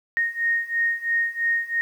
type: beating tone pair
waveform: sine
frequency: 1855 / 1858 Hz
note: A#6 / A#6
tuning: -9 / -6 cents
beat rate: 3 Hz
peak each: -25 / -23 dBFS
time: 0.17-1.81 s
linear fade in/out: 0 ms
effects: 9-bit